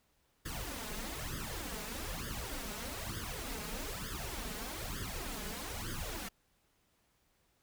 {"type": "noise with flanger", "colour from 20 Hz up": "pink", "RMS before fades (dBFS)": -41, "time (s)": [0.45, 6.29], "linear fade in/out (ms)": 10, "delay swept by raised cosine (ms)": [0.6, 4.8], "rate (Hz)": 1.1, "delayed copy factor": 1, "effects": ["pink hiss -74 dBFS RMS until 7.62 s"]}